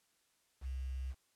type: tone with quantisation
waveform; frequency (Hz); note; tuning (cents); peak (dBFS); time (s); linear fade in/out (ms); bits
sine; 65.41; C2; 0; -37; 0.61-1.15; 50; 10
effects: white hiss -75 dBFS RMS until 1.35 s + low-pass 11000 Hz 12 dB/octave